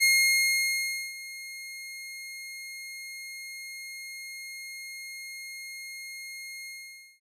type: tone with ADSR envelope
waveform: sawtooth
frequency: 2140 Hz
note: C7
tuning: 38 cents sharp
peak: -15 dBFS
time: 0-7.2 s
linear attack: 30 ms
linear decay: 1100 ms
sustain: -20 dB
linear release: 530 ms
effects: resampled to 32000 Hz